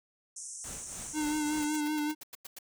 white band-pass noise, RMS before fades -43 dBFS, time 0.36-1.81 s, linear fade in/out 5 ms, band 5700 to 9500 Hz, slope 96 dB/octave
pink noise with tremolo, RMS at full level -45 dBFS, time 0.64-1.65 s, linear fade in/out 2 ms, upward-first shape triangle, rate 3.5 Hz, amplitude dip 75%
square tone with vibrato, 301.7 Hz, D4, 47 cents sharp, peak -30 dBFS, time 1.13-2.15 s, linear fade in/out 50 ms, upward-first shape sine, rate 5.3 Hz, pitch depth 31 cents each way
white noise bursts, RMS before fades -44 dBFS, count 9, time 1.62-2.588 s, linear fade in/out 5 ms, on 24 ms, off 94 ms
effects none

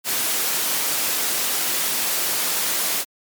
white noise, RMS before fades -22 dBFS, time 0.04-3.05 s, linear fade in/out 50 ms, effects high-pass 200 Hz 12 dB/octave + MP3 96 kbps

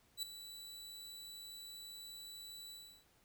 sawtooth tone with ADSR envelope, 3951 Hz, B7, in tune, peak -33 dBFS, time 0.17-3.05 s, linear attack 57 ms, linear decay 5 ms, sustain -13 dB, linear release 340 ms, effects pink hiss -71 dBFS RMS until 3.24 s

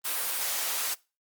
white high-pass noise, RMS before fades -30 dBFS, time 0.04-0.95 s, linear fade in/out 20 ms, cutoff 530 Hz, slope 12 dB/octave, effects noise-tail reverb RT60 0.3 s tail -23 dB re dry + Opus 32 kbps

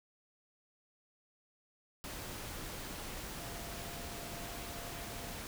sine tone in noise, 690 Hz, F5, 21 cents flat, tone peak -51 dBFS, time 3.4-5.33 s, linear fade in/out 0 ms, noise pink, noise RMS -44 dBFS, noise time 2.04-5.47 s, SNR -10 dB, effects none

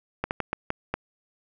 slowing click train, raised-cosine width 0.5 ms, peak -11 dBFS, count 6, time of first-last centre 0.24-0.94 s, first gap 69 ms, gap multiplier 1.36, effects none

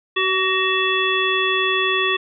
harmonic tone with a mistuned harmonic, 378.6 Hz, F#4, 40 cents sharp, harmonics 1 / 3 / 5 / 7 / 9, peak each -23 / -23 / -23 / -23 / -23 dBFS, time 0.16-2.17 s, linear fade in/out 10 ms, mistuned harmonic 5, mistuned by -29 cents, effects none

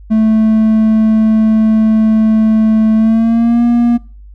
triangle tone with pitch glide, 219.2 to 237.7 Hz, A3 to A#3, -6 to +34 cents, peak -5 dBFS, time 0.1-3.98 s, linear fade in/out 20 ms, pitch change +140 cents, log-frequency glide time 2.95-3.63 s, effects noise-tail reverb RT60 0.5 s tail -25 dB re dry + added 50 Hz sine -32 dBFS peak until 4.34 s

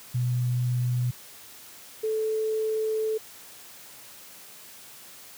sine tone pair in turn, 123.47 / 437 Hz, B2 / A4, 0 / -12 cents, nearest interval octave + minor seventh, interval 2188 cents, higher second, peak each -22 / -24 dBFS, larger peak first, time 0.14-1.11 / 2.03-3.18 s, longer second, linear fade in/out 10 ms, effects white hiss -47 dBFS RMS until 5.37 s + high-pass 80 Hz 12 dB/octave

